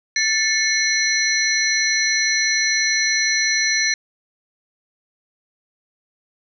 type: tone cluster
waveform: sine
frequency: 1765 / 2173 / 4121 / 5890 Hz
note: A6 / C#7 / C8 / F#8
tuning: +5 / -35 / -27 / -9 cents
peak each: -22 dBFS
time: 0.16-3.94 s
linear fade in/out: 2 ms
effects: none